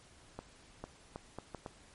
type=accelerating click train; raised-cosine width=1 ms; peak=-27 dBFS; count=6; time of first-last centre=0.39-1.662 s; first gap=450 ms; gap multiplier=0.71; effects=pink hiss -60 dBFS RMS until 1.94 s + MP3 48 kbps